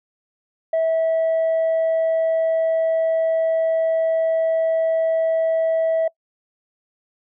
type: tone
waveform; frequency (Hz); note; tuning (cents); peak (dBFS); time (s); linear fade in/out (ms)
sine; 650; E5; -24; -14; 0.73-6.08; 5
effects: noise-tail reverb RT60 0.1 s tail -24 dB re dry + tanh soft clip ceiling -15 dBFS